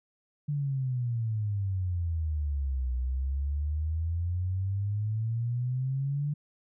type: exponential two-way sweep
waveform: sine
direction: down then up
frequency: 148.4 to 61.74 to 148.4 Hz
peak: -27 dBFS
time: 0.48-6.34 s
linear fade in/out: 10 ms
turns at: 2.94 s
effects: none